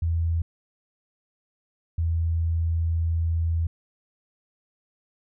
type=tone pair in turn; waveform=sine; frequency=83.1 / 82.72 Hz; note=E2 / E2; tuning=+15 / +7 cents; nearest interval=unison; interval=8 cents; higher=first; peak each=-21 dBFS; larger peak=neither; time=0.02-0.42 / 1.98-3.67 s; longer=second; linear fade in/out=5 ms; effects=none

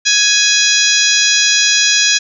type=harmonic tone with a mistuned harmonic; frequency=834 Hz; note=G#5; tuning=7 cents sharp; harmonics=2 / 3 / 4 / 5 / 6 / 7 / 8; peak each=-17 / -17 / -17 / -17 / -17 / -17 / -17 dBFS; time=0.05-2.19 s; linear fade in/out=20 ms; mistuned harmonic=5; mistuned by=-61 cents; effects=none

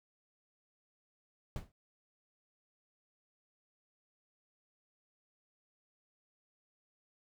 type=noise with exponential decay; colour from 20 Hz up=brown; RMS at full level=-36 dBFS; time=1.56-1.72 s; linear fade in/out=1 ms; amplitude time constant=34 ms; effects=none

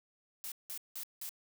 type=noise bursts; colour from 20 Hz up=blue; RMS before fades=-42 dBFS; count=4; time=0.44-1.292 s; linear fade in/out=0 ms; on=78 ms; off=180 ms; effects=none

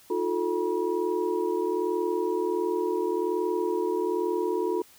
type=tone cluster; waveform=sine; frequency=317 / 358.3 / 439.1 / 963 Hz; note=D#4 / F4 / A4 / B5; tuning=+32 / +44 / -4 / -44 cents; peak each=-33 / -27 / -29 / -34 dBFS; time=0.1-4.82 s; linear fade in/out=5 ms; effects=white hiss -55 dBFS RMS until 4.98 s

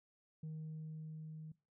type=tone with level ramp; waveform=sine; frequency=156.6 Hz; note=D#3; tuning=11 cents sharp; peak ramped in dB=-40 to -46 dBFS; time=0.43-1.52 s; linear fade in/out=5 ms; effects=noise-tail reverb RT60 0.3 s tail -21 dB re dry + tanh soft clip ceiling -41 dBFS

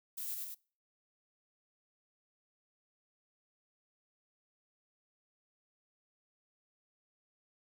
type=noise with echo; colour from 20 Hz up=violet; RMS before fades=-41 dBFS; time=0.17-0.35 s; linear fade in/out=10 ms; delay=99 ms; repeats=2; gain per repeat=-2 dB; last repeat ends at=0.548 s; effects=noise-tail reverb RT60 0.4 s tail -24 dB re dry

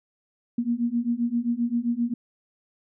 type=beating tone pair; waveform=sine; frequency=233.1 / 240.7 Hz; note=A#3 / B3; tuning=0 / -44 cents; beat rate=7.6 Hz; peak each=-26 / -25 dBFS; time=0.58-2.14 s; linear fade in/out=5 ms; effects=none

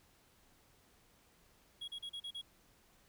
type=tone bursts; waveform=triangle; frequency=3316 Hz; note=G#7; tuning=3 cents flat; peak=-40 dBFS; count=6; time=1.81-2.416 s; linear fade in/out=10 ms; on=71 ms; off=36 ms; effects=pink hiss -68 dBFS RMS until 3.08 s

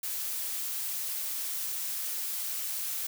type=noise; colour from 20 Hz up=blue; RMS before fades=-34 dBFS; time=0.03-3.07 s; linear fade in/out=5 ms; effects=none

